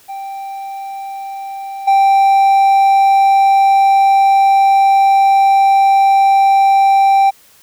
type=tone with level steps; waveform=triangle; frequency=784 Hz; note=G5; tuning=in tune; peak=-21 / -5 dBFS; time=0.08-7.31 s; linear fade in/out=20 ms; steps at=1.87 s; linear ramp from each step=10 ms; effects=white hiss -47 dBFS RMS until 7.62 s